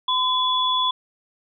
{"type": "tone pair together", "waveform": "sine", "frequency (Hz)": [1017, 3421], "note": ["C6", "A7"], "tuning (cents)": [-50, -49], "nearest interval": "octave + major sixth", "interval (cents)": 2101, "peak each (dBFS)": -21, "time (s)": [0.08, 0.91], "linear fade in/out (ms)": 5, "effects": []}